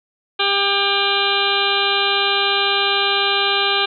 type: harmonic tone with a mistuned harmonic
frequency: 398.5 Hz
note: G4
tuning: 28 cents sharp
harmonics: 1 / 2 / 3 / 4 / 6 / 7 / 8 / 9 / 10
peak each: -24 / -24 / -24 / -24 / -24 / -24 / -24 / -24 / -24 dBFS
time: 0.39-3.86 s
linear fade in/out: 10 ms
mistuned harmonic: 7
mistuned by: +40 cents
effects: none